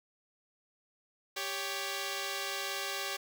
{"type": "tone pair together", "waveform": "5% pulse", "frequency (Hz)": [393.7, 560], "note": ["G4", "C#5"], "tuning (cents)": [8, 18], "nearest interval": "tritone", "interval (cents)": 610, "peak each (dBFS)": -26, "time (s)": [1.36, 3.17], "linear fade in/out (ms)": 10, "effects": []}